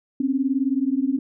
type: beating tone pair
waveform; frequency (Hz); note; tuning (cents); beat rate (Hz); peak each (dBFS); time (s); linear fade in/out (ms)
sine; 259.3 / 278.3; C4 / C#4; -15 / +7; 19; -22; 0.2-1.19; 5
effects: none